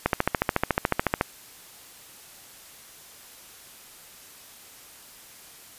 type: click train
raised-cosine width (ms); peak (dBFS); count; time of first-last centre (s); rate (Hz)
0.5; -5; 17; 0.06-1.211; 13.9
effects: white hiss -48 dBFS RMS until 5.78 s + resampled to 32000 Hz

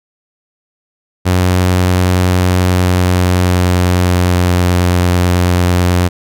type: tone with pitch glide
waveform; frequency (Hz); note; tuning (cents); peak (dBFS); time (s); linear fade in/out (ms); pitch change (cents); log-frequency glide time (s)
sawtooth; 91 to 89.08; F#2 to F2; -28 to +35; -5; 1.25-6.09; 20; -37; 2.57-4.77
effects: none

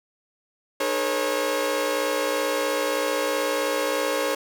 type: tone cluster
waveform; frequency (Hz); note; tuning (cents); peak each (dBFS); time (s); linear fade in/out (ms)
sawtooth; 303 / 425.2 / 480.9 / 544; D#4 / G#4 / B4 / C#5; -46 / +41 / -46 / -33; -28 / -26 / -26 / -21; 0.8-4.35; 5
effects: none

